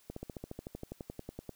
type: slowing click train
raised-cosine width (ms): 2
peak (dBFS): -27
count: 18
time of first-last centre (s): 0.1-1.493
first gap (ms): 64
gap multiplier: 1.03
effects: white hiss -65 dBFS RMS until 1.55 s